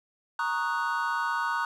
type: chord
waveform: triangle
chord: D# minor seventh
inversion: second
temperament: equal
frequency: 932.3 / 1108.7 / 1244.5 / 1480 Hz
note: A#5 / C#6 / D#6 / F#6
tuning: 0 / 0 / 0 / 0 cents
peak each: -29 / -32 / -31 / -29 dBFS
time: 0.39-1.65 s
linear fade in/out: 2 ms
effects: none